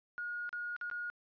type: tone with dropouts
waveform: triangle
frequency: 1438 Hz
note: F#6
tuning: 50 cents flat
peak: -33 dBFS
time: 0.18-1.1 s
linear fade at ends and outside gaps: 0 ms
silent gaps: 0.492-0.529 / 0.764-0.812 / 0.9-0.913 s
effects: tanh soft clip ceiling -35 dBFS + resampled to 11025 Hz